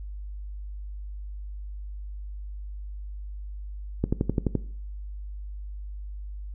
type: click train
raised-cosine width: 3 ms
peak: -10 dBFS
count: 7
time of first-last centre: 4.04-4.553 s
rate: 11.7 Hz
effects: noise-tail reverb RT60 0.5 s tail -18 dB re dry + added 50 Hz sine -34 dBFS peak until 6.54 s